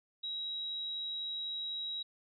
sine tone, 3848 Hz, B7, 46 cents flat, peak -36 dBFS, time 0.23-2.03 s, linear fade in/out 10 ms, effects none

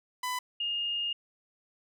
sawtooth / sine tone pair in turn, 1000 / 2836 Hz, B5 / F7, +21 / +26 cents, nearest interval octave + tritone, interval 1805 cents, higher second, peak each -27 / -29 dBFS, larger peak first, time 0.23-0.39 / 0.6-1.13 s, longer second, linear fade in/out 5 ms, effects none

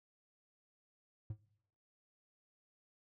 triangle tone with exponential decay, 107.3 Hz, A2, 43 cents flat, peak -34 dBFS, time 1.3-1.4 s, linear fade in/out 5 ms, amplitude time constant 20 ms, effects noise-tail reverb RT60 0.8 s tail -22 dB re dry

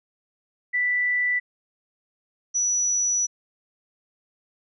sine tone pair in turn, 1975.5 / 5899 Hz, B6 / F#8, 0 / -6 cents, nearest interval octave + perfect fifth, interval 1894 cents, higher second, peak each -20 dBFS, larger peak neither, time 0.73-1.4 / 2.54-3.27 s, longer second, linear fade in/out 20 ms, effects none

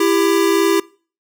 square tone pair together, 333.5 / 396.6 Hz, E4 / G4, +20 / +20 cents, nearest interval minor third, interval 300 cents, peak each -16 dBFS, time 0-0.8 s, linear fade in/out 5 ms, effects noise-tail reverb RT60 0.4 s tail -23 dB re dry

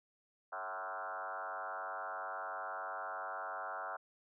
sine tone with frequency modulation, 1046.5 Hz, C6, in tune, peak -39 dBFS, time 0.52-3.97 s, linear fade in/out 10 ms, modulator 97 Hz, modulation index 4.5, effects none

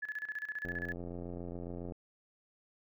sine tone with tremolo, 1712 Hz, A6, 48 cents flat, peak -35 dBFS, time 0.02-0.93 s, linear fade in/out 10 ms, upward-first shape square, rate 15 Hz, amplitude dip 80%
click train, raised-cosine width 2 ms, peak -30 dBFS, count 112, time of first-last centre 0.65-1.921 s, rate 87.3 Hz
effects none

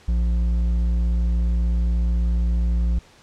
sine tone with hard clipping, 58.27 Hz, A#1, in tune, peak -19 dBFS, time 0.08-2.99 s, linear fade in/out 5 ms, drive 6 dB, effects pink hiss -51 dBFS RMS until 3.22 s + low-pass 7000 Hz 12 dB/octave

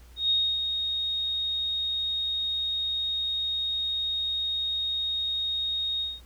sine tone with ADSR envelope, 3729 Hz, A#7, in tune, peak -20 dBFS, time 0.16-6.21 s, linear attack 140 ms, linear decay 280 ms, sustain -6 dB, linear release 200 ms, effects added 60 Hz sine -48 dBFS peak until 6.25 s + pink hiss -58 dBFS RMS until 6.25 s

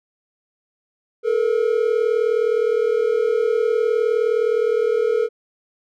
triangle tone pair together, 433.8 / 473.3 Hz, A4 / A#4, -25 / +26 cents, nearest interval major second, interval 151 cents, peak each -17 dBFS, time 1.23-5.29 s, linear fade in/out 50 ms, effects none

